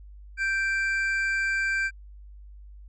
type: tone pair together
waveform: triangle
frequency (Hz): 1568 / 2347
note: G6 / D7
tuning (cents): 0 / -2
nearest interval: perfect fifth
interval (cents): 698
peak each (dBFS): -23 / -28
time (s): 0.37-1.91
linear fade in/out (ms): 50
effects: added 50 Hz sine -43 dBFS peak until 2.88 s + resampled to 22050 Hz